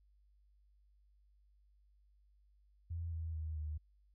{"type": "tone with pitch steps", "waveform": "sine", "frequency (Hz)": [84, 81.33, 78.74, 76.23], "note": ["E2", "E2", "D#2", "D#2"], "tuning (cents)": [33, -23, 21, -35], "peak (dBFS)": -38, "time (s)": [2.9, 3.78], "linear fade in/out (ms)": 10, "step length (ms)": 220, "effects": ["added 50 Hz sine -66 dBFS peak until 4.14 s"]}